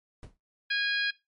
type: noise with exponential decay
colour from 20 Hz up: brown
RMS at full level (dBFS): -37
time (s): 0.23-0.37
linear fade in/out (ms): 1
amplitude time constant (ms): 29
type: harmonic tone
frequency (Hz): 821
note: G#5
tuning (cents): -20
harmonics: 2 / 3 / 4 / 5 / 6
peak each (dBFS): -28 / -32 / -34 / -36 / -38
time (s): 0.7-1.11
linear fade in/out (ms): 10
effects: noise-tail reverb RT60 0.2 s tail -18 dB re dry + MP3 48 kbps